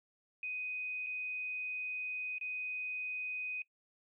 sine tone with dropouts, 2500 Hz, D#7, 8 cents sharp, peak -37 dBFS, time 0.43-3.62 s, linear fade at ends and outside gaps 2 ms, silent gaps 1.064-1.068 / 2.383-2.411 s, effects noise-tail reverb RT60 0.1 s tail -20 dB re dry

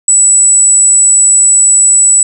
sine tone, 7902 Hz, B8, in tune, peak -3 dBFS, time 0.08-2.23 s, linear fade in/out 2 ms, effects none

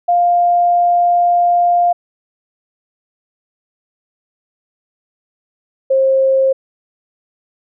sine tone pair in turn, 701 / 533.1 Hz, F5 / C5, +6 / +32 cents, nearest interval perfect fourth, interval 474 cents, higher first, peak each -9 dBFS, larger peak neither, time 0.08-1.93 / 5.9-6.53 s, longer first, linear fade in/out 10 ms, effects none

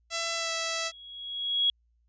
5% pulse tone with pitch glide, 668 to 658.4 Hz, E5 to E5, +23 to -2 cents, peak -17 dBFS, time 0.1-0.92 s, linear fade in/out 50 ms, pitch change -25 cents, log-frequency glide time 0.35-0.52 s
sine tone with exponential growth, 3322 Hz, G#7, in tune, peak -20 dBFS, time 0.59-1.7 s, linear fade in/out 1 ms, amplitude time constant 240 ms
effects added 58 Hz sine -65 dBFS peak until 2.08 s + resampled to 16000 Hz

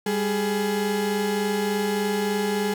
35% pulse tone pair together, 198.8 / 421 Hz, G3 / G#4, +25 / +24 cents, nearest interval octave + minor second, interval 1299 cents, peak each -24 / -23 dBFS, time 0.06-2.74 s, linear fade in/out 5 ms, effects none

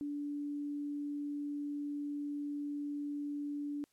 sine tone, 290 Hz, D4, 22 cents flat, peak -36 dBFS, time 0.01-3.84 s, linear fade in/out 0 ms, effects white hiss -75 dBFS RMS until 3.92 s + low-pass 12000 Hz 12 dB/octave

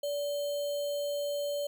sine tone with sample-and-hold, 577 Hz, D5, 31 cents flat, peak -30 dBFS, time 0.03-1.67 s, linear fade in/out 5 ms, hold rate 3675 Hz, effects none

